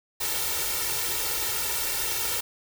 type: noise with comb filter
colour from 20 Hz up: white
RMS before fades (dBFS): -28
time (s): 0.2-2.41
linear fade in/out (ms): 10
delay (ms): 2.2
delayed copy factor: +1
effects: none